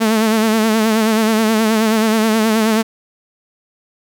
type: tone with vibrato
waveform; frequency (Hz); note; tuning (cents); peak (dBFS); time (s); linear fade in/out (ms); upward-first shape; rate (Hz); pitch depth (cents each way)
sawtooth; 220; A3; 0; -8; 0-2.83; 20; sine; 9.4; 51
effects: none